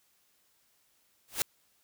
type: noise with exponential growth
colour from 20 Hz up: white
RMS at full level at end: -25 dBFS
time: 1.28-1.42 s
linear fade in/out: 0 ms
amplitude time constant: 30 ms
effects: white hiss -70 dBFS RMS until 1.83 s